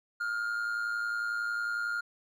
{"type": "tone with amplitude modulation", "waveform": "triangle", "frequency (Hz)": 1411, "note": "F6", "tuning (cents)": 17, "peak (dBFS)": -26, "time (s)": [0.2, 2.01], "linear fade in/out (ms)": 10, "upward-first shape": "sine", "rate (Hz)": 111, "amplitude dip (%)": 50, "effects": []}